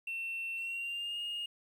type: tone with pitch glide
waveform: triangle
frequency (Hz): 2700 to 2847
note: E7 to F7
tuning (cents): +41 to +33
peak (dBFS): -33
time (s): 0.07-1.46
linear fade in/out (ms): 5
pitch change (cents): +92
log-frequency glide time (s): 0.56-1.18
effects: tanh soft clip ceiling -31 dBFS + 11-bit